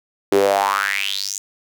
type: tone with high-pass filter sweep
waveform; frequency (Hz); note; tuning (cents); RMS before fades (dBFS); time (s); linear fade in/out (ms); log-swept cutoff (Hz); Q
sawtooth; 98.8; G2; +14; -19; 0.32-1.38; 0; 350 to 7100; 6.2
effects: none